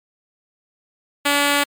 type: tone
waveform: 5% pulse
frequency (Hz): 286.5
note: D4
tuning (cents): -43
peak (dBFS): -4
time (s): 1.25-1.64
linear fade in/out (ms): 10
effects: MP3 96 kbps